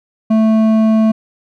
triangle tone with hard clipping, 220 Hz, A3, in tune, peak -10 dBFS, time 0.3-1.12 s, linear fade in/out 10 ms, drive 12 dB, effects none

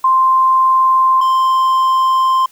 sine / triangle tone pair in turn, 1046.5 / 1046.5 Hz, C6 / C6, 0 / 0 cents, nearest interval unison, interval 0 cents, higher neither, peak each -8 dBFS, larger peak neither, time 0.04-1.21 / 1.21-2.46 s, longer second, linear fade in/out 5 ms, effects white hiss -49 dBFS RMS until 2.51 s

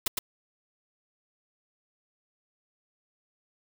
white noise with echo, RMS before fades -26 dBFS, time 0.06-0.08 s, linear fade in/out 5 ms, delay 110 ms, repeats 1, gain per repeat -3 dB, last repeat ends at 0.19 s, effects none

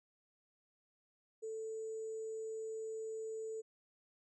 sine tone with sample-and-hold, 441.9 Hz, A4, 7 cents sharp, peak -40 dBFS, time 1.42-3.62 s, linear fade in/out 20 ms, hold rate 7350 Hz, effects resampled to 22050 Hz

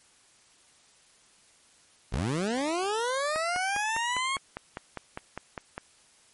20% pulse linear sweep, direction up, 46.81 to 1100 Hz, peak -22 dBFS, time 2.12-4.37 s, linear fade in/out 10 ms
click train, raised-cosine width 0.5 ms, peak -19 dBFS, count 13, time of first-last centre 3.36-5.779 s, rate 4.96 Hz
effects white hiss -60 dBFS RMS until 6.33 s + MP3 48 kbps

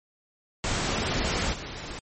pink noise with level steps, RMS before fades -27 / -37 dBFS, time 0.64-1.99 s, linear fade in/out 0 ms, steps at 1.52 s, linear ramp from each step 20 ms, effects MP3 32 kbps

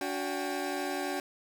25% pulse tone cluster, 287 / 370.1 / 792 Hz, D4 / F#4 / G5, -40 / 0 / +18 cents, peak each -32 / -32 / -34 dBFS, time 0.01-1.2 s, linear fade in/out 2 ms, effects none

